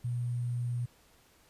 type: tone with sample-and-hold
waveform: sine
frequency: 121.3 Hz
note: B2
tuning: 31 cents flat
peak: -30 dBFS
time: 0.04-0.86 s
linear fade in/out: 10 ms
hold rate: 8820 Hz
effects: pink hiss -63 dBFS RMS until 1.49 s + resampled to 32000 Hz